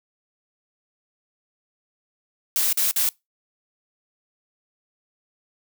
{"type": "noise with dropouts", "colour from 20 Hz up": "blue", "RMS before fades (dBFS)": -21, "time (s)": [2.56, 3.09], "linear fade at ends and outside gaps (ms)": 0, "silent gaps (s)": [[2.727, 2.773], [2.911, 2.961]], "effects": ["noise-tail reverb RT60 0.2 s tail -24 dB re dry"]}